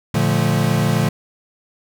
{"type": "chord", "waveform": "square", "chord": "Bb major seventh", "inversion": "none", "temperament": "equal with one note detuned", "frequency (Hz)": [115.4, 146.83, 174.61, 220], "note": ["Bb2", "D3", "F3", "A3"], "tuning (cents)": [-17, 0, 0, 0], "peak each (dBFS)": [-21, -20, -22, -23], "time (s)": [0.14, 1.09], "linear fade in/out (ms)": 5, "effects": []}